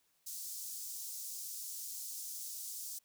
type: high-pass noise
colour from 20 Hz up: pink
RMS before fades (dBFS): -44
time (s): 0.26-2.99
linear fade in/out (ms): 10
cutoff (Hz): 5700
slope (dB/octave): 24
effects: white hiss -75 dBFS RMS until 3.04 s